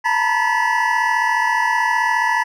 triangle tone cluster, 888 / 943 / 982 / 1724 / 1956 Hz, A5 / A#5 / B5 / A6 / B6, +16 / +20 / -10 / -36 / -17 cents, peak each -20 dBFS, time 0.04-2.44 s, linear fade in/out 20 ms, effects none

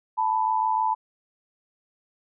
sine tone pair together, 880 / 986.5 Hz, A5 / B5, 0 / -2 cents, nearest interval major second, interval 198 cents, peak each -23 / -24 dBFS, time 0.17-0.95 s, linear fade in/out 20 ms, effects none

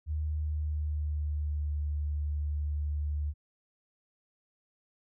sine tone with pitch glide, 76.5 to 74.02 Hz, D#2 to D2, -29 to +14 cents, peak -29 dBFS, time 0.06-3.34 s, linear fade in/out 50 ms, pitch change -57 cents, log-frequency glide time 0.25-1.73 s, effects none

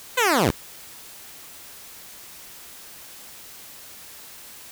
10% pulse linear sweep, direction down, 523.3 to 56.3 Hz, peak -9 dBFS, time 0.17-0.51 s, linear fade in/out 10 ms, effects white hiss -43 dBFS RMS until 4.71 s

